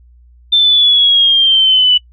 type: exponential sweep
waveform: sine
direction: down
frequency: 3571 to 2960 Hz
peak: -6 dBFS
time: 0.52-1.98 s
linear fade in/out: 10 ms
effects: noise-tail reverb RT60 0.1 s tail -25 dB re dry + added 60 Hz sine -41 dBFS peak until 2.12 s